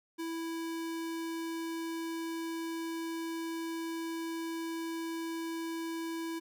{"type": "tone", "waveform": "square", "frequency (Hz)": 329.6, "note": "E4", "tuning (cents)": 0, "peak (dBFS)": -36, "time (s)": [0.18, 6.4], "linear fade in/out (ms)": 20, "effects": []}